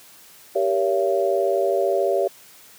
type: chord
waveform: sine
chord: G diminished seventh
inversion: none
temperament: just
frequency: 392 / 470.4 / 564.5 / 677.4 Hz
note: G4 / Bb4 / Db5 / Fb5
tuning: 0 / +16 / +31 / +47 cents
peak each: -22 / -27 / -22 / -24 dBFS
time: 0.55-2.28 s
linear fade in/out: 10 ms
effects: white hiss -48 dBFS RMS until 2.78 s + high-pass 100 Hz 12 dB/octave